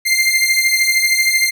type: beating tone pair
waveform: sawtooth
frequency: 2093 / 2106 Hz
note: C7 / C7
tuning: 0 / +11 cents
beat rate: 13 Hz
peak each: -11 / -13 dBFS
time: 0.05-1.51 s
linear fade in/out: 20 ms
effects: none